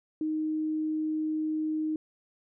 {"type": "tone", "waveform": "sine", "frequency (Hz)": 311.1, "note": "D#4", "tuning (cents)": 0, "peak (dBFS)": -27, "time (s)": [0.21, 1.96], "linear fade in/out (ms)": 2, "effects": []}